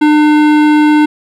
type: tone with hard clipping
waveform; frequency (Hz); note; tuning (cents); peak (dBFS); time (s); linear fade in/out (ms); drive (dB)
sine; 301.3; D4; +44; -7; 0.01-1.06; 10; 16
effects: none